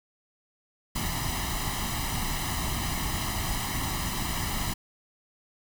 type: noise with comb filter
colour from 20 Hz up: pink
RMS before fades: -30 dBFS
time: 0.95-4.74 s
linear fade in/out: 10 ms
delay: 1 ms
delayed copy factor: +0.75
effects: none